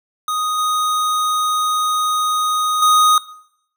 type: tone with level steps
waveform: square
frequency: 1244.5 Hz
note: D#6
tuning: in tune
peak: -19 / -17 / -11 dBFS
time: 0.28-3.18 s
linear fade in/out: 2 ms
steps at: 0.58 / 2.82 s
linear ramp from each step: 5 ms
effects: noise-tail reverb RT60 0.7 s tail -18 dB re dry